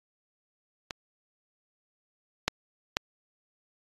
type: clicks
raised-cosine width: 0.2 ms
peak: -16 / -6 / -7 dBFS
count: 3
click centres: 0.908 / 2.48 / 2.969 s
effects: AAC 32 kbps